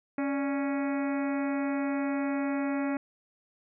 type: harmonic tone with a mistuned harmonic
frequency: 277.2 Hz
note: C#4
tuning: in tune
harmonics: 1 / 2 / 3 / 4 / 5 / 6 / 7 / 8 / 9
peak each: -28 / -36 / -40 / -44 / -43 / -46 / -45 / -46 / -49 dBFS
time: 0.18-2.97 s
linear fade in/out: 2 ms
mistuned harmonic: 2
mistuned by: +83 cents
effects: none